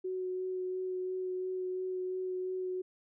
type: tone with vibrato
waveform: sine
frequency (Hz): 370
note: F#4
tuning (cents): 0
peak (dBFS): -33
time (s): 0.04-2.82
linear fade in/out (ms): 10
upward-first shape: sine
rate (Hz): 2.9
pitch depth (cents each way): 11
effects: none